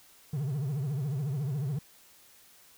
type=tone with vibrato; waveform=triangle; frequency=140.3 Hz; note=C#3; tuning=21 cents sharp; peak=-27 dBFS; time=0.33-1.79 s; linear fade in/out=5 ms; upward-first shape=triangle; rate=14 Hz; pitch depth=230 cents each way; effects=white hiss -58 dBFS RMS until 2.77 s